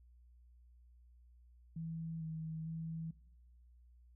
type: tone with pitch steps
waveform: sine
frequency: 163.4 / 159.7 / 162.6 Hz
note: E3 / D#3 / E3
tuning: -15 / +45 / -23 cents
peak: -40 dBFS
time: 1.76-3.11 s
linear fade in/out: 5 ms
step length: 450 ms
effects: noise-tail reverb RT60 1.0 s tail -21 dB re dry + added 60 Hz sine -60 dBFS peak until 4.15 s